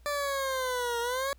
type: linear two-way sweep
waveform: 20% pulse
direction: down then up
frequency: 587.3 to 466.2 to 563 Hz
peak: -24 dBFS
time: 0.06-1.33 s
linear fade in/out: 0 ms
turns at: 1 s
effects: added 60 Hz sine -53 dBFS peak until 1.38 s + pink hiss -67 dBFS RMS until 1.38 s